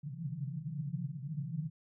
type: band-pass noise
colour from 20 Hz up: white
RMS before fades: -39 dBFS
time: 0.03-1.7 s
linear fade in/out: 20 ms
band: 130 to 170 Hz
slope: 96 dB/octave
effects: none